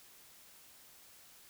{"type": "silence", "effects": ["white hiss -59 dBFS RMS until 1.49 s"]}